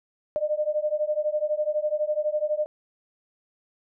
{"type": "beating tone pair", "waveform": "sine", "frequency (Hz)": [599, 611], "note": ["D5", "D#5"], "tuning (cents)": [34, -32], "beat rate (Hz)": 12, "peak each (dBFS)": -26, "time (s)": [0.36, 2.66], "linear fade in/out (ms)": 0, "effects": []}